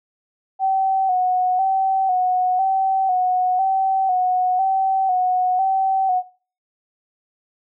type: tone with vibrato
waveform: sine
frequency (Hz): 751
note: F#5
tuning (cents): +26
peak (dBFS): -15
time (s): 0.59-6.23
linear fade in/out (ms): 50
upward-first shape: square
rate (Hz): 1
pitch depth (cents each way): 40
effects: noise-tail reverb RT60 0.4 s tail -20 dB re dry